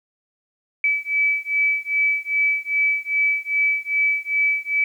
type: beating tone pair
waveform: sine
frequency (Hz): 2297 / 2299.5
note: D7 / D7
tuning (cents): -39 / -37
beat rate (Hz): 2.5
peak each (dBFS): -21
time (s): 0.84-4.84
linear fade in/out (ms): 2
effects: 9-bit